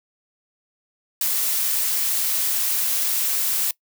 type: noise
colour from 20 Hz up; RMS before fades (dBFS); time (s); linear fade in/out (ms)
blue; -22; 1.21-3.71; 2
effects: noise-tail reverb RT60 0.1 s tail -22 dB re dry

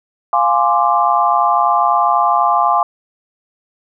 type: chord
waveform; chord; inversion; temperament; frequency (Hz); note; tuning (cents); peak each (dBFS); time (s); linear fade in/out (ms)
sine; D half-diminished seventh; first; equal; 698.5 / 830.6 / 1046.5 / 1174.7; F5 / Ab5 / C6 / D6; 0 / 0 / 0 / 0; -16; 0.33-2.83; 2
effects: none

